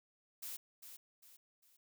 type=noise with echo; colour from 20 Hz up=blue; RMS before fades=-45 dBFS; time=0.42-0.57 s; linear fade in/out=10 ms; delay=400 ms; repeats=3; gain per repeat=-8 dB; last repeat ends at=1.77 s; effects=none